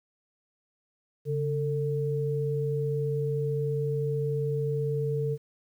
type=tone pair together; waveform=sine; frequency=141.02 / 447.7 Hz; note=C#3 / A4; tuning=+30 / +30 cents; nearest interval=octave + minor sixth; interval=2000 cents; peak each=-28 / -29 dBFS; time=1.25-5.38 s; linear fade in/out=50 ms; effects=10-bit